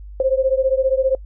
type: beating tone pair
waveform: sine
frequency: 522 / 537 Hz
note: C5 / C5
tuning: -4 / +45 cents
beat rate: 15 Hz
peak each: -17 / -18 dBFS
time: 0.2-1.15 s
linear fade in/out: 2 ms
effects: noise-tail reverb RT60 0.1 s tail -24 dB re dry + added 50 Hz sine -33 dBFS peak until 1.25 s